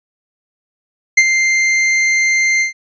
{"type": "tone with ADSR envelope", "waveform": "45% pulse", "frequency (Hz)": 2093, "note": "C7", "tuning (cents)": 0, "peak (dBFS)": -3, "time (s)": [1.17, 2.73], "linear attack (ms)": 9, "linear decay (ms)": 50, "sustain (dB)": -8, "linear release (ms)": 120, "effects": ["resampled to 16000 Hz"]}